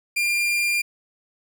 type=tone; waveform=40% pulse; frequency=2397 Hz; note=D7; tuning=35 cents sharp; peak=-19 dBFS; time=0.16-0.82 s; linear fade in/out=10 ms; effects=none